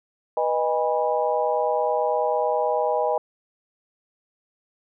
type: harmonic tone with a mistuned harmonic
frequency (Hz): 163.3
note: E3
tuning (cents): -16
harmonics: 3 / 4 / 5 / 6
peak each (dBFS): -25 / -24 / -25 / -29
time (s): 0.37-3.18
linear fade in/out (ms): 2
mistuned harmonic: 4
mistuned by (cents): -93
effects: none